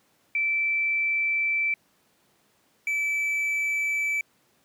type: tone pair in turn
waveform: sine / triangle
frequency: 2328 / 2312 Hz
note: D7 / D7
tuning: -16 / -28 cents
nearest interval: unison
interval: 12 cents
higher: first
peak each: -22 dBFS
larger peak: neither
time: 0.35-1.74 / 2.87-4.21 s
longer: first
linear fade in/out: 2 ms
effects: pink hiss -65 dBFS RMS until 4.64 s + high-pass 150 Hz 12 dB/octave